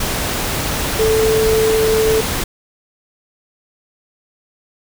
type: tone in noise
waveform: sine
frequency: 440 Hz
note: A4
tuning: in tune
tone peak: -12 dBFS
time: 0.99-2.21 s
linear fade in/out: 5 ms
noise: pink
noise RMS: -20 dBFS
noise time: 0-2.44 s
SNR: +5 dB
effects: none